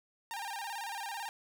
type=tone with vibrato; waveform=sawtooth; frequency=858 Hz; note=A5; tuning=44 cents flat; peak=-34 dBFS; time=0.31-1.29 s; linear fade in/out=0 ms; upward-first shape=square; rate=18 Hz; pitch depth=120 cents each way; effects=none